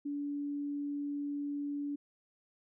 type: tone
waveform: sine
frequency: 287.5 Hz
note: D4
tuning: 37 cents flat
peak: -34 dBFS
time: 0.05-1.96 s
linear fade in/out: 10 ms
effects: none